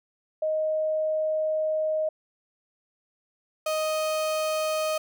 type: tone pair in turn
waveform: sine / 35% pulse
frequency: 624 / 624 Hz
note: D#5 / D#5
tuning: +5 / +5 cents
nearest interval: unison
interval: 0 cents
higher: neither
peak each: -23 dBFS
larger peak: neither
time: 0.42-2.09 / 3.66-4.98 s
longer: first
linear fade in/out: 5 ms
effects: none